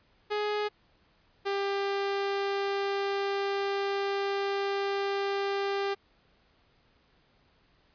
sawtooth tone pair in turn, 418.3 / 397.1 Hz, G#4 / G4, +12 / +22 cents, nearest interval minor second, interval 90 cents, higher first, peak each -24 dBFS, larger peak neither, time 0.3-0.69 / 1.45-5.95 s, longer second, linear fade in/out 20 ms, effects pink hiss -66 dBFS RMS until 7.94 s + resampled to 11025 Hz

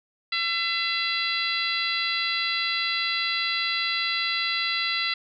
harmonic tone, 675 Hz, E5, 41 cents sharp, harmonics 2 / 3 / 4 / 5 / 6 / 7, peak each -33 / -29 / -30 / -32 / -30 / -33 dBFS, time 0.32-5.14 s, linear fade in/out 5 ms, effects none

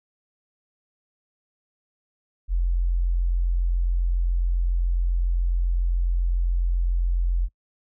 sine tone, 43.65 Hz, F1, in tune, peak -19 dBFS, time 2.48-7.49 s, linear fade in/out 50 ms, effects noise-tail reverb RT60 0.1 s tail -26 dB re dry

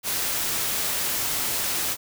white noise, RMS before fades -26 dBFS, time 0.03-1.97 s, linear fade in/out 50 ms, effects none

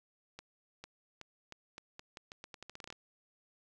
accelerating click train, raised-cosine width 0.2 ms, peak -29 dBFS, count 18, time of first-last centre 0.39-2.926 s, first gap 450 ms, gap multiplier 0.83, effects none

